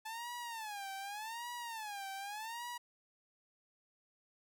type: tone with vibrato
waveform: sawtooth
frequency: 867 Hz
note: A5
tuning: 26 cents flat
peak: -38 dBFS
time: 0.05-2.78 s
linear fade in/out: 10 ms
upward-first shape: sine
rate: 0.85 Hz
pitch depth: 190 cents each way
effects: none